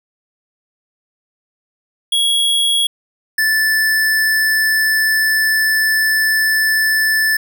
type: tone pair in turn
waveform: square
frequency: 3322 / 1753.2 Hz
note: G#7 / A6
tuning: 0 / -7 cents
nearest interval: major seventh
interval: 1107 cents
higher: first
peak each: -13 dBFS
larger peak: neither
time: 2.12-2.87 / 3.38-7.37 s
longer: second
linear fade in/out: 5 ms
effects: 9-bit